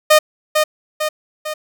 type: tone with echo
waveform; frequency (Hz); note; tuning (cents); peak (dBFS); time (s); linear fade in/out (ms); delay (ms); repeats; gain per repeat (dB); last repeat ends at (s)
sawtooth; 614; D#5; -23; -3; 0.1-0.19; 10; 450; 3; -5; 1.54
effects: none